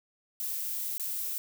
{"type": "noise with dropouts", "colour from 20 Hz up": "violet", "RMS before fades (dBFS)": -34, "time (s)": [0.4, 1.38], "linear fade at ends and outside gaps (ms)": 0, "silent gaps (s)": [0.98, 0.997], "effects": []}